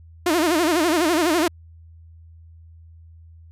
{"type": "tone with vibrato", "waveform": "sawtooth", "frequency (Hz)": 329.6, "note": "E4", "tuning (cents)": 0, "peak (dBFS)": -13, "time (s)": [0.26, 1.48], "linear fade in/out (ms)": 5, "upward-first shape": "sine", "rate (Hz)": 12, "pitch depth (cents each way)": 160, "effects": ["added 82 Hz sine -43 dBFS peak until 3.51 s", "resampled to 32000 Hz"]}